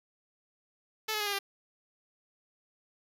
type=tone with pitch steps; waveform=5% pulse; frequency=435.6 / 425.4 / 415.4 / 405.7 / 396.2 Hz; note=A4 / G#4 / G#4 / G#4 / G4; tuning=-17 / +42 / 0 / -41 / +18 cents; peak=-19 dBFS; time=1.08-1.39 s; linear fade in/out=10 ms; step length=62 ms; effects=none